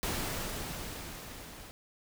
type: noise with level ramp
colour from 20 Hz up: pink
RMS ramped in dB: -33 to -49 dBFS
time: 0.03-1.71 s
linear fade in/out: 0 ms
effects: none